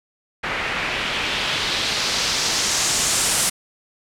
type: noise with low-pass filter sweep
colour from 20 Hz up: white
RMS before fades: -22 dBFS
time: 0.43-3.5 s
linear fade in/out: 10 ms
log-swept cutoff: 2000 to 9300 Hz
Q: 1.6
effects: none